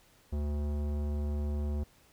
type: tone with tanh clipping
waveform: sine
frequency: 73.42 Hz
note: D2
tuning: in tune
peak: -32 dBFS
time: 0.32-1.84 s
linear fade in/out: 10 ms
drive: 17 dB
effects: pink hiss -63 dBFS RMS until 2.12 s